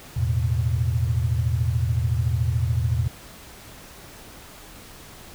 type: chord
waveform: sine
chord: E suspended fourth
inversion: none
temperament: just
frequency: 82.41 / 109.88 / 123.61 Hz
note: E2 / A2 / B2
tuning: 0 / -2 / +2 cents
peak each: -24 dBFS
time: 0.16-3.08 s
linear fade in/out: 10 ms
effects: pink hiss -44 dBFS RMS until 5.34 s